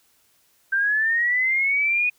sine linear sweep, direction up, 1560 to 2484 Hz, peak -18 dBFS, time 0.72-2.1 s, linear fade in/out 10 ms, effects white hiss -62 dBFS RMS until 2.18 s

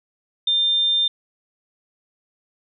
sine tone, 3600 Hz, A7, 39 cents sharp, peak -16 dBFS, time 0.47-1.08 s, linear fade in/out 5 ms, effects none

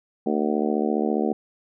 harmonic tone, 74.8 Hz, D2, 32 cents sharp, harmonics 3 / 4 / 5 / 6 / 7 / 8 / 9 / 10, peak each -25 / -27 / -27 / -28 / -34 / -34 / -35 / -32 dBFS, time 0.26-1.33 s, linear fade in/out 5 ms, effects none

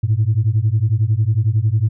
sine beating tone pair, 103.4 / 114.4 Hz, G#2 / A#2, -7 / -32 cents, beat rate 11 Hz, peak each -15 dBFS, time 0.03-1.89 s, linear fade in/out 10 ms, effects tanh soft clip ceiling -8 dBFS

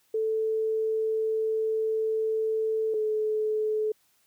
sine tone pair in turn, 440 / 430.7 Hz, A4 / A4, 0 / -37 cents, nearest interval unison, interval 37 cents, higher first, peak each -24 dBFS, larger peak neither, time 0.14-2.94 / 2.94-3.92 s, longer first, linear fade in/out 5 ms, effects white hiss -67 dBFS RMS until 4.26 s

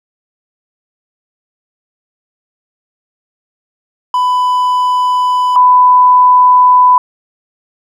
triangle / sine tone pair in turn, 998 / 998 Hz, B5 / B5, +18 / +18 cents, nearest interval unison, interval 0 cents, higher neither, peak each -7 / -3 dBFS, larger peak second, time 4.14-5.56 / 5.56-6.98 s, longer neither, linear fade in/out 2 ms, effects none

